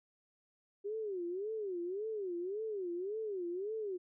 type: tone with vibrato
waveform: sine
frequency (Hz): 390.4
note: G4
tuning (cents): -7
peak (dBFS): -36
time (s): 0.84-3.98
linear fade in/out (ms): 20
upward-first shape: sine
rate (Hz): 1.8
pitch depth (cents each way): 220
effects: none